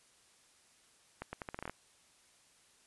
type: accelerating click train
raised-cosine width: 0.5 ms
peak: -25 dBFS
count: 10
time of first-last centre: 1.22-1.696 s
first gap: 110 ms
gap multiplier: 0.8
effects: white hiss -66 dBFS RMS until 2.86 s + resampled to 24000 Hz